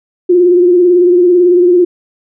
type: tone with vibrato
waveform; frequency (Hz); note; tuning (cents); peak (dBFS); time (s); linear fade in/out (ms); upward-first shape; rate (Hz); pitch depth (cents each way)
sine; 355.1; F4; +29; -4; 0.29-1.85; 10; sine; 18; 48
effects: none